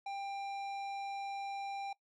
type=tone with tanh clipping; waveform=sine; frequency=793 Hz; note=G5; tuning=20 cents sharp; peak=-40 dBFS; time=0.06-1.93 s; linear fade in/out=5 ms; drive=13 dB; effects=noise-tail reverb RT60 0.1 s tail -21 dB re dry